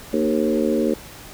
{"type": "harmonic tone with a mistuned harmonic", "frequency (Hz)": 77, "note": "D#2", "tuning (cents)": -17, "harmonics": [3, 4, 5, 6, 7], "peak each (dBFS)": [-22, -23, -24, -25, -25], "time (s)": [0.13, 0.94], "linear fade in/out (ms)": 5, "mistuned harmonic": 4, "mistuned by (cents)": -22, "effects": ["pink hiss -40 dBFS RMS until 1.33 s"]}